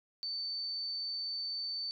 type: tone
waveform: sine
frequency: 4542 Hz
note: C#8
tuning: 41 cents sharp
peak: -35 dBFS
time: 0.23-1.91 s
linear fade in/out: 0 ms
effects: none